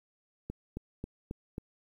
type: click train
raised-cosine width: 3 ms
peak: -24 dBFS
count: 5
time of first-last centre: 0.5-1.581 s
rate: 3.7 Hz
effects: 10-bit